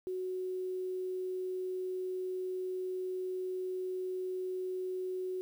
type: tone with quantisation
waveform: sine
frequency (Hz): 370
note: F#4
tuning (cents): 0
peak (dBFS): -34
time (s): 0.07-5.41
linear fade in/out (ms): 0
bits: 10
effects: none